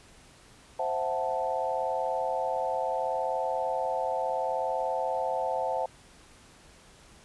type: chord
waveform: sine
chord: F# half-diminished seventh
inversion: second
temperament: equal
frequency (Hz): 523.3 / 659.3 / 740 / 880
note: C5 / E5 / F#5 / A5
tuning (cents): 0 / 0 / 0 / 0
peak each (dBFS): -32 / -33 / -33 / -32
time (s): 0.79-5.86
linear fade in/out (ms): 5
effects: pink hiss -55 dBFS RMS until 7.24 s + resampled to 24000 Hz